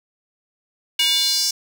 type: tone with high-pass filter sweep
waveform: square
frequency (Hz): 320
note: D#4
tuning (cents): +49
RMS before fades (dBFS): -19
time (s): 0.99-1.51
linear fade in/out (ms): 5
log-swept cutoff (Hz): 2900 to 5600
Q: 4.5
effects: 8-bit